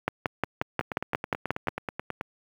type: two click trains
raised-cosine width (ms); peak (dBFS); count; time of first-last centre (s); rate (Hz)
0.5; -9 / -15; 10 / 14; 0.08-1.684 / 0.81-2.211; 5.61 / 9.28
effects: high-pass 80 Hz 12 dB/octave + 8-bit